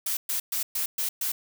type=noise bursts; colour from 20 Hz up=blue; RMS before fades=-28 dBFS; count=6; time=0.06-1.32 s; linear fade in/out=5 ms; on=110 ms; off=120 ms; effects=none